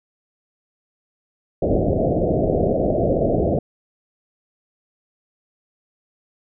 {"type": "low-pass noise", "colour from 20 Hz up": "white", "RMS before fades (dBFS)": -19, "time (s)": [1.62, 3.59], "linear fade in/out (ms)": 5, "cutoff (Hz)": 690, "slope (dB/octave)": 96, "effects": []}